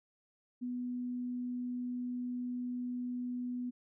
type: tone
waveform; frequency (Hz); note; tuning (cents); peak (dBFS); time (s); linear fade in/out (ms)
sine; 246.9; B3; 0; -35; 0.61-3.71; 20
effects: none